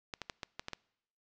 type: clicks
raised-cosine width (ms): 0.2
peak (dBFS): -21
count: 7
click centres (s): 0.138 / 0.217 / 0.298 / 0.432 / 0.595 / 0.684 / 0.733
effects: noise-tail reverb RT60 0.8 s tail -25 dB re dry + low-pass 7000 Hz 12 dB/octave